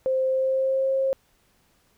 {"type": "tone with pitch glide", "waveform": "sine", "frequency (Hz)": [523.3, 535.2], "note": ["C5", "C5"], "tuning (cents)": [0, 39], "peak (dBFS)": -20, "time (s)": [0.06, 1.13], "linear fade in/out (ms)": 0, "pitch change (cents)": 39, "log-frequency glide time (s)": [0.26, 0.91], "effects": ["pink hiss -64 dBFS RMS until 1.97 s"]}